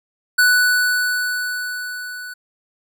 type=tone with level ramp; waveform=square; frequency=1485 Hz; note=F#6; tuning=6 cents sharp; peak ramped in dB=-11 to -31 dBFS; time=0.38-2.34 s; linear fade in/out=10 ms; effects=none